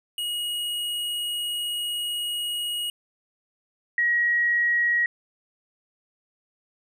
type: tone pair in turn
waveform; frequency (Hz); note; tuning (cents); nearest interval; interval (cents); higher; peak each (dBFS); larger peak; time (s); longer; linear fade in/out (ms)
square / sine; 2891 / 1901.5; F#7 / A#6; -41 / +34; perfect fifth; 725; first; -27 / -19; second; 0.18-2.9 / 3.98-5.06; first; 2
effects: none